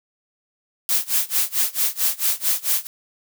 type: noise with tremolo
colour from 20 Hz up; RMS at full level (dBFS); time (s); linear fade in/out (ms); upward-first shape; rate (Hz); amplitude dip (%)
blue; -18; 0.89-2.87; 0; sine; 4.5; 95
effects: none